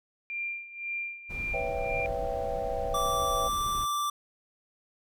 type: tone with tremolo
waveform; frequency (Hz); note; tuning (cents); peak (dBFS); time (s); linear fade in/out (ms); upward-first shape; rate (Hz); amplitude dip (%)
sine; 2383; D7; +25; -30; 0.3-2.06; 0; sine; 1.9; 80
type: noise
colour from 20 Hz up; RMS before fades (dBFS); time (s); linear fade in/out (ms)
brown; -38; 1.29-3.86; 20
type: chord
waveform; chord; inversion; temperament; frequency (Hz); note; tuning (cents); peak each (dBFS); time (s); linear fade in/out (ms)
sine; C# half-diminished seventh; third; equal; 493.9 / 554.4 / 659.3 / 784; B4 / C#5 / E5 / G5; 0 / 0 / 0 / 0; -35; 1.53-3.49; 20
type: tone with pitch glide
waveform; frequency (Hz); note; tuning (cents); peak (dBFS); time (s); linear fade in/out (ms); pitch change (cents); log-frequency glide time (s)
square; 1166 to 1172.8; D6 to D6; -13 to -3; -28; 2.94-4.1; 5; +10; 3.43-3.5
effects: none